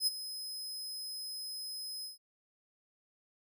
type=tone with ADSR envelope; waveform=sawtooth; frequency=5080 Hz; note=D#8; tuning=35 cents sharp; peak=-23 dBFS; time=0-2.18 s; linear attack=69 ms; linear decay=24 ms; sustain=-14 dB; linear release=140 ms; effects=none